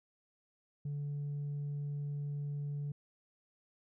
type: tone with tanh clipping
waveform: triangle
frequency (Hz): 144.5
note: D3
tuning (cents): -28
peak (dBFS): -36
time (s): 0.85-2.92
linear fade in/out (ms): 5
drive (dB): 6
effects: none

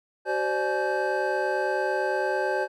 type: tone cluster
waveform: triangle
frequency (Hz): 379.5 / 521 / 590 / 850 / 1563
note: F#4 / C5 / D5 / G#5 / G6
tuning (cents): +44 / -7 / +8 / +40 / -6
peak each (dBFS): -28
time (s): 0.25-2.68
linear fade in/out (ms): 50
effects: none

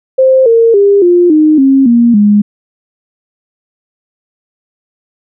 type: tone with pitch steps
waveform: sine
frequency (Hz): 524 / 458.8 / 401.7 / 351.8 / 308 / 269.7 / 236.1 / 206.8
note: C5 / A#4 / G4 / F4 / D#4 / C#4 / A#3 / G#3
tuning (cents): +2 / -28 / +42 / +13 / -17 / -47 / +22 / -7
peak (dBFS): -3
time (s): 0.18-2.42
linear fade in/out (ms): 10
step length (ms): 280
effects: none

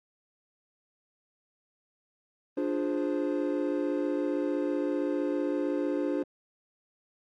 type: chord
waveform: triangle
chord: D half-diminished seventh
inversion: none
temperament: equal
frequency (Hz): 293.7 / 349.2 / 415.3 / 523.3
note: D4 / F4 / Ab4 / C5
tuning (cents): 0 / 0 / 0 / 0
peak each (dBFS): -28 / -31 / -34 / -32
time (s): 2.57-6.23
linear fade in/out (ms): 5
effects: Opus 32 kbps

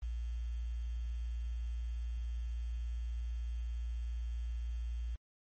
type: tone with quantisation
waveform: sine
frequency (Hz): 58.3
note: A#1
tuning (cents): +1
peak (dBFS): -35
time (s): 0.02-5.16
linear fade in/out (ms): 10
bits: 10
effects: MP3 32 kbps

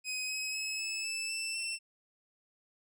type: tone with pitch steps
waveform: 20% pulse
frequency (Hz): 2520 / 2548 / 2576 / 2604 / 2633 / 2662 / 2692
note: D#7 / D#7 / E7 / E7 / E7 / E7 / E7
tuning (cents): +21 / +41 / -41 / -22 / -3 / +16 / +36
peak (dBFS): -29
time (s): 0.04-1.79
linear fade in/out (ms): 50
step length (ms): 250
effects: none

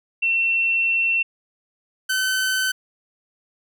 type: tone pair in turn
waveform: sine / sawtooth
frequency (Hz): 2705 / 1524.7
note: E7 / G6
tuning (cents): +44 / -48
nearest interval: minor seventh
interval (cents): 992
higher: first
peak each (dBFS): -17 / -16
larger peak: second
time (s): 0.22-1.23 / 2.09-2.72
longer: first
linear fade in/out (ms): 10
effects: none

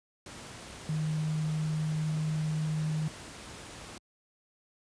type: tone in noise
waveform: sine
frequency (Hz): 155.56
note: D#3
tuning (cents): 0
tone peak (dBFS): -28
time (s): 0.89-3.08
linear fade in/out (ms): 2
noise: pink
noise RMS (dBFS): -45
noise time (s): 0.26-3.98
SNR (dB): +14
effects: high-pass 60 Hz 12 dB/octave + resampled to 22050 Hz

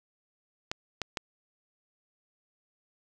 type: clicks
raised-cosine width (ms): 0.2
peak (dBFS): -14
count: 3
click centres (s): 0.715 / 1.017 / 1.172
effects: none

